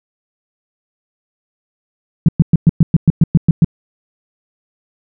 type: tone bursts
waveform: sine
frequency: 162.6 Hz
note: E3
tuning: 23 cents flat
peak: -3 dBFS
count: 11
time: 2.26-3.646 s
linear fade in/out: 2 ms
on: 26 ms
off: 110 ms
effects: none